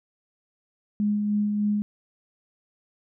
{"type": "tone with tremolo", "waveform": "sine", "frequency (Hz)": 207.9, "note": "G#3", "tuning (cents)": 2, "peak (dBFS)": -20, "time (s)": [1, 1.82], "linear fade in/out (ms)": 0, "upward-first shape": "sine", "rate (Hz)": 3.3, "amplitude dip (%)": 30, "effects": []}